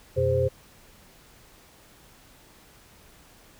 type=tone cluster; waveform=sine; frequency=90.1 / 125.7 / 405.6 / 520 Hz; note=F#2 / B2 / G#4 / C5; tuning=-45 / +31 / -41 / -11 cents; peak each=-28 / -27 / -28 / -23 dBFS; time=0.16-0.49 s; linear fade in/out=20 ms; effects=pink hiss -54 dBFS RMS until 3.59 s